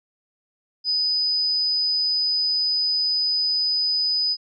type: tone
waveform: sine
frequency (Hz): 4991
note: D#8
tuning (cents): +5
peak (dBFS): -19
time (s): 0.84-4.37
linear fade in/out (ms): 50
effects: none